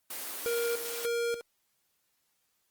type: high-pass noise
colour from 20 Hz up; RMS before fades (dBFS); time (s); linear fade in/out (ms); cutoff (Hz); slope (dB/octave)
white; -38; 0.1-1.06; 5; 230; 48
type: tone with tremolo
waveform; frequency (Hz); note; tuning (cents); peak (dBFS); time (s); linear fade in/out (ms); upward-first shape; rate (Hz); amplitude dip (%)
square; 469.8; A#4; +13; -29; 0.46-1.41; 0; square; 1.7; 70
effects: white hiss -75 dBFS RMS until 2.7 s + Opus 24 kbps